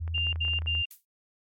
sine tone with pitch glide, 82.41 to 80.48 Hz, E2 to E2, 0 to -41 cents, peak -29 dBFS, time 0-0.83 s, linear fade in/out 20 ms, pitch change -41 cents, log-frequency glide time 0.25-0.45 s
clicks, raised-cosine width 0.5 ms, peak -30 dBFS, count 12, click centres 0.078 / 0.18 / 0.269 / 0.328 / 0.359 / 0.45 / 0.482 / 0.535 / 0.588 / 0.62 / 0.661 / 0.751 s
sine tone bursts, 2794 Hz, F7, in tune, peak -26 dBFS, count 3, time 0.14-0.856 s, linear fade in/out 10 ms, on 190 ms, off 73 ms
violet noise with exponential decay, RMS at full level -39 dBFS, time 0.91-1.05 s, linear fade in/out 0 ms, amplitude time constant 29 ms
effects MP3 64 kbps

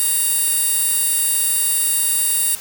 15% pulse tone with high-pass filter, 932.3 Hz, A#5, in tune, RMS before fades -18 dBFS, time 0-2.55 s, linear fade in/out 0 ms, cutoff 10000 Hz, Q 1.1, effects white hiss -34 dBFS RMS until 2.6 s

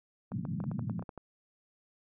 pink band-pass noise, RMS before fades -36 dBFS, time 0.31-1.04 s, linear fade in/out 20 ms, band 110 to 240 Hz, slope 48 dB/octave
clicks, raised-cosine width 1 ms, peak -29 dBFS, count 11, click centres 0.319 / 0.452 / 0.603 / 0.64 / 0.715 / 0.793 / 0.897 / 0.994 / 1.025 / 1.092 / 1.177 s
effects none

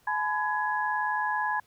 sine tone cluster, 848 / 1006 / 1674 Hz, G#5 / B5 / G#6, +36 / +32 / +13 cents, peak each -30 dBFS, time 0.07-1.6 s, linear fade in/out 5 ms, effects pink hiss -64 dBFS RMS until 1.66 s

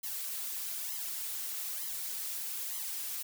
blue noise with flanger, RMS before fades -38 dBFS, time 0.03-3.23 s, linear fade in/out 10 ms, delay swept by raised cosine 0.97 to 5.77 ms, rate 1.1 Hz, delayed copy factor +0.95, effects none

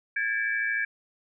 sine tone cluster, 1639 / 1752 / 2306 Hz, G#6 / A6 / D7, -23 / -8 / -32 cents, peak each -27 / -32 / -31 dBFS, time 0.16-0.85 s, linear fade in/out 5 ms, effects none

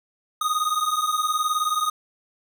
square beating tone pair, 1232 / 1251 Hz, D#6 / D#6, -17 / +9 cents, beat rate 19 Hz, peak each -25 dBFS, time 0.41-1.9 s, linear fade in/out 5 ms, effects none

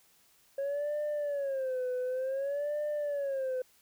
sine tone with vibrato, 547 Hz, C#5, 23 cents flat, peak -28 dBFS, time 0.58-3.62 s, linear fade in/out 5 ms, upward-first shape sine, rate 0.55 Hz, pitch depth 150 cents each way, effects tanh soft clip ceiling -29 dBFS + white hiss -65 dBFS RMS until 3.81 s

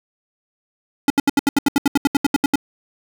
square tone bursts, 282.1 Hz, C#4, 30 cents sharp, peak -12 dBFS, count 16, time 1.08-2.557 s, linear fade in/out 2 ms, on 22 ms, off 75 ms, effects none

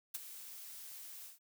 blue noise with ADSR envelope, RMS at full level -38 dBFS, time 0.14-1.39 s, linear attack 10 ms, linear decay 22 ms, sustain -12 dB, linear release 140 ms, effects none

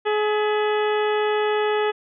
harmonic tone with a mistuned harmonic, 423 Hz, G#4, 32 cents sharp, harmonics 1 / 2 / 3 / 4 / 5 / 6 / 7 / 8, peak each -20 / -26 / -30 / -32 / -34 / -36 / -37 / -38 dBFS, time 0.05-1.92 s, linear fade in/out 20 ms, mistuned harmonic 5, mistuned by -92 cents, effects none

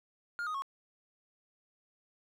triangle tone with pitch steps, 1414 / 1245.3 / 1096.7 Hz, F6 / D#6 / C#6, +21 / +1 / -19 cents, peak -32 dBFS, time 0.39-0.621 s, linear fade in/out 0 ms, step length 77 ms, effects none

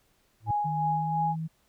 triangle tone with exponential growth, 110 Hz, A2, in tune, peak -23 dBFS, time 0.4-0.51 s, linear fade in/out 5 ms, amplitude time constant 23 ms
sine tone with tremolo, 830 Hz, G#5, 1 cent flat, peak -24 dBFS, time 0.46-1.36 s, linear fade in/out 50 ms, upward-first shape sine, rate 2.9 Hz, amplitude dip 45%
sine tone with pitch glide, 155.1 to 160.76 Hz, D#3 to E3, -5 to -43 cents, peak -30 dBFS, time 0.64-1.48 s, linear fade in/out 20 ms, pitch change +62 cents, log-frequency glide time 0.79-1.26 s
effects pink hiss -68 dBFS RMS until 1.68 s

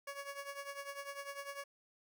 15% pulse tone with tremolo, 561 Hz, C#5, 21 cents sharp, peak -34 dBFS, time 0.07-1.64 s, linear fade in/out 5 ms, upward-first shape triangle, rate 10 Hz, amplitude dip 80%, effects none

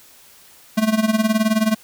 square tone with tremolo, 218.4 Hz, A3, 13 cents flat, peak -13 dBFS, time 0.77-1.75 s, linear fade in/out 10 ms, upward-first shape sine, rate 19 Hz, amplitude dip 80%, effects white hiss -48 dBFS RMS until 1.83 s

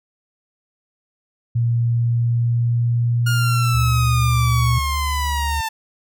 sine tone with pitch glide, 117.7 to 119 Hz, A#2 to A#2, +17 to +36 cents, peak -15 dBFS, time 1.55-4.79 s, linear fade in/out 10 ms, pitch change +19 cents, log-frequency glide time 1.71-3.29 s
sawtooth linear sweep, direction down, 1427 to 884 Hz, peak -18 dBFS, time 3.26-5.69 s, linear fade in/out 10 ms
sine tone with vibrato, 72.1 Hz, D2, 31 cents flat, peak -21 dBFS, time 3.74-5.61 s, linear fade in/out 5 ms, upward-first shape triangle, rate 19 Hz, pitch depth 10 cents each way
effects none

